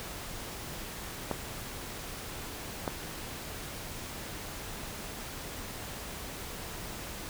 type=clicks; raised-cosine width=1 ms; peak=-16 dBFS; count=2; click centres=1.313 / 2.878 s; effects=pink hiss -41 dBFS RMS until 7.29 s